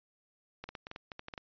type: clicks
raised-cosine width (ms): 0.3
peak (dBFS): -26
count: 11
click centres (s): 0.64 / 0.69 / 0.752 / 0.869 / 0.914 / 0.961 / 1.118 / 1.194 / 1.284 / 1.338 / 1.378
effects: resampled to 11025 Hz